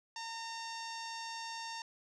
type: tone with low-pass filter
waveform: sawtooth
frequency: 913 Hz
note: A#5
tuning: 36 cents flat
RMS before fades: -43 dBFS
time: 0.16-1.82 s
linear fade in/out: 2 ms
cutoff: 5700 Hz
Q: 3.5
effects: none